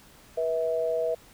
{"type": "tone pair together", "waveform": "sine", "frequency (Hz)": [485.1, 649], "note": ["B4", "E5"], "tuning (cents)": [-31, -27], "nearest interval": "perfect fourth", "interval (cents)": 504, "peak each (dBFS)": -27, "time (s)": [0.37, 1.15], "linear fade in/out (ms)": 10, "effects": ["pink hiss -54 dBFS RMS until 1.33 s"]}